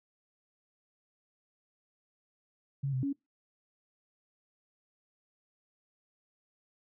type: tone with pitch steps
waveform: sine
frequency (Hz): 138.4 / 129.8 / 279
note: C#3 / C3 / C#4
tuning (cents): -2 / -13 / +11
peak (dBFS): -29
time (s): 2.83-3.13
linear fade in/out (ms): 10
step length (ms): 100
effects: noise-tail reverb RT60 0.2 s tail -23 dB re dry